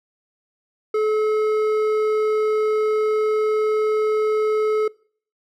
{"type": "tone with hard clipping", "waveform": "sine", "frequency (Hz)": 430.2, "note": "A4", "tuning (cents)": -39, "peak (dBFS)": -19, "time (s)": [0.94, 4.88], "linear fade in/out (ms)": 5, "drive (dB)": 8, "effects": ["noise-tail reverb RT60 0.5 s tail -23 dB re dry"]}